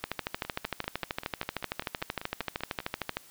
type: two click trains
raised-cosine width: 0.3 ms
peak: -22 / -14 dBFS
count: 13 / 42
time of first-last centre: 0.45-2.803 / 0.04-3.17 s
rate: 5.1 / 13.1 Hz
effects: white hiss -55 dBFS RMS until 3.3 s